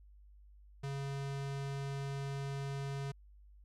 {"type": "tone", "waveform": "square", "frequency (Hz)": 138.59, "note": "C#3", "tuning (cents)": 0, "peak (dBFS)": -38, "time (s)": [0.83, 3.12], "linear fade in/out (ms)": 10, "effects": ["added 50 Hz sine -56 dBFS peak until 3.64 s", "low-pass 8000 Hz 12 dB/octave"]}